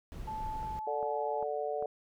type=noise; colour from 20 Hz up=brown; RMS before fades=-42 dBFS; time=0.12-0.79 s; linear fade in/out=0 ms
type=tone with pitch glide; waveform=sine; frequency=872 to 852.1 Hz; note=A5 to G#5; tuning=-16 to +44 cents; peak=-36 dBFS; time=0.27-1.44 s; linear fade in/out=10 ms; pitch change=-40 cents; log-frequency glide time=0.63-1.21 s
type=click train; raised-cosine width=1 ms; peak=-33 dBFS; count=4; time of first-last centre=0.63-1.825 s; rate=2.51 Hz
type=harmonic tone; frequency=147 Hz; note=D3; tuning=2 cents sharp; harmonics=3 / 4 / 5; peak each=-36 / -36 / -37 dBFS; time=0.87-1.86 s; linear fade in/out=2 ms
effects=none